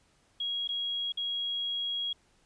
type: tone with dropouts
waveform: sine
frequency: 3300 Hz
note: G#7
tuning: 12 cents flat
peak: -30 dBFS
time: 0.4-2.13 s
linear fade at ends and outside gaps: 5 ms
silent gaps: 0.676-0.689 / 1.122-1.172 s
effects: pink hiss -67 dBFS RMS until 2.45 s + resampled to 22050 Hz